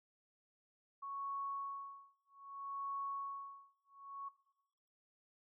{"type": "tone with tremolo", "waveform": "sine", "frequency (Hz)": 1108.7, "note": "C#6", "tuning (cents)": 0, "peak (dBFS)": -38, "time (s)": [1.02, 4.29], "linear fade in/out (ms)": 10, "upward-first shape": "sine", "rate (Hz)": 0.63, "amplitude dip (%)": 100, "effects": ["noise-tail reverb RT60 0.9 s tail -18 dB re dry"]}